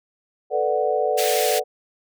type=chord; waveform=sine; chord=B minor seventh; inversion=third; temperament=equal; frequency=440 / 493.9 / 587.3 / 740 Hz; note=A4 / B4 / D5 / F#5; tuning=0 / 0 / 0 / 0 cents; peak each=-24 dBFS; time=0.5-1.64 s; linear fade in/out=50 ms
type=high-pass noise; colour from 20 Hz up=pink; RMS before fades=-26 dBFS; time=1.17-1.6 s; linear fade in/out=20 ms; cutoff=1900 Hz; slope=24 dB/octave
effects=none